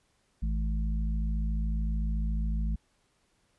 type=harmonic tone; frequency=53.8 Hz; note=A1; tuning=38 cents flat; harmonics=1 / 3 / 4; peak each=-27 / -37 / -39 dBFS; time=0.42-2.76 s; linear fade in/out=10 ms; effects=pink hiss -71 dBFS RMS until 3.58 s + resampled to 24000 Hz